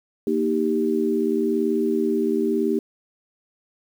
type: chord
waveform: sine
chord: Eb major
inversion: second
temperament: equal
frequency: 233.1 / 311.1 / 392 Hz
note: Bb3 / Eb4 / G4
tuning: 0 / 0 / 0 cents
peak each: -24 / -24 / -22 dBFS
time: 0.27-2.79 s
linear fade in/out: 2 ms
effects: 8-bit